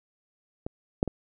clicks, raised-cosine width 2 ms, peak -19 / -8 / -18 dBFS, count 3, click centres 0.665 / 1.029 / 1.077 s, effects none

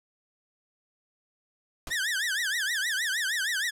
pink noise with exponential decay, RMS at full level -34 dBFS, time 1.87-1.99 s, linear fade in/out 2 ms, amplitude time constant 24 ms
sawtooth tone with vibrato, 1716 Hz, A6, 44 cents flat, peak -23 dBFS, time 1.9-3.71 s, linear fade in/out 20 ms, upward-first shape triangle, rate 6.4 Hz, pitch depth 260 cents each way
effects low-pass 12000 Hz 12 dB/octave

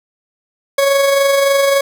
40% pulse tone with amplitude modulation, 554.4 Hz, C#5, in tune, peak -8 dBFS, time 0.78-1.81 s, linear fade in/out 5 ms, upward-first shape sine, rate 23.5 Hz, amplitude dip 35%, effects 8-bit

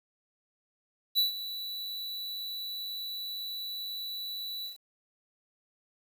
square tone with ADSR envelope, 3951 Hz, B7, in tune, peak -22 dBFS, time 1.15-4.78 s, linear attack 34 ms, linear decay 130 ms, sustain -14 dB, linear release 130 ms, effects 9-bit

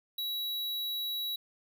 square tone, 3900 Hz, B7, 23 cents flat, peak -33 dBFS, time 0.18-1.36 s, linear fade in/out 5 ms, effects none

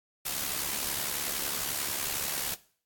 white noise with amplitude modulation, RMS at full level -30 dBFS, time 0.25-2.55 s, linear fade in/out 10 ms, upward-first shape sine, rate 71 Hz, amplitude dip 55%, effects noise-tail reverb RT60 0.5 s tail -20 dB re dry + AAC 64 kbps

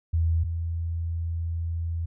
sine tone pair in turn, 82.3 / 83.45 Hz, E2 / E2, -2 / +22 cents, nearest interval unison, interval 24 cents, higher second, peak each -20 / -26 dBFS, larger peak first, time 0.13-0.44 / 0.44-2.06 s, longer second, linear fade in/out 10 ms, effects none

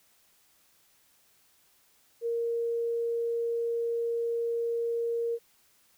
sine tone, 466.2 Hz, A#4, in tune, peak -27 dBFS, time 2.21-5.39 s, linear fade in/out 50 ms, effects white hiss -65 dBFS RMS until 5.97 s

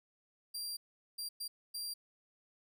sawtooth tone bursts at uneven times, 4743 Hz, D8, 16 cents sharp, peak -36 dBFS, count 4, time 0.54-0.77 / 1.18-1.29 / 1.4-1.48 / 1.74-1.94 s, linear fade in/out 10 ms, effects none

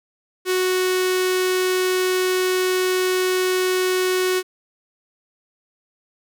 sawtooth tone with notch filter, 369.4 Hz, F#4, 3 cents flat, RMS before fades -20 dBFS, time 0.45-4.43 s, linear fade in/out 50 ms, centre 790 Hz, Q 1.4, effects none

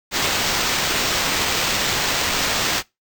white noise with sample-and-hold, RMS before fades -21 dBFS, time 0.11-2.83 s, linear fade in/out 50 ms, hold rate 11025 Hz, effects noise-tail reverb RT60 0.2 s tail -22 dB re dry

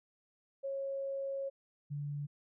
sine tone pair in turn, 547 / 144.88 Hz, C#5 / D3, -23 / -23 cents, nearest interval octave + major seventh, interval 2300 cents, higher first, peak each -35 / -36 dBFS, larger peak first, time 0.63-1.5 / 1.9-2.27 s, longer first, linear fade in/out 20 ms, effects none

